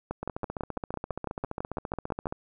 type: two click trains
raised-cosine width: 1 ms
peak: -17 / -19 dBFS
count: 14 / 32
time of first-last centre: 0.11-2.269 / 0.23-2.325 s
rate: 6.02 / 14.8 Hz
effects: none